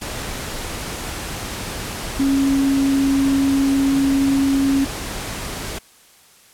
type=tone in noise; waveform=sine; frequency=273.5 Hz; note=C#4; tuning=23 cents flat; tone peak=-14 dBFS; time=2.19-4.85 s; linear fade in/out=10 ms; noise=pink; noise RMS=-28 dBFS; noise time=0.01-5.79 s; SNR=+11 dB; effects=white hiss -50 dBFS RMS until 6.53 s + low-pass 12000 Hz 12 dB/octave